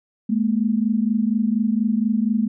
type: tone pair together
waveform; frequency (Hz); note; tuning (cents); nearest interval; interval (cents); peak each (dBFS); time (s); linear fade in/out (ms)
sine; 212.3 / 236.5; G#3 / A#3; +38 / +25; major second; 187; -19 / -21; 0.29-2.48; 10
effects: none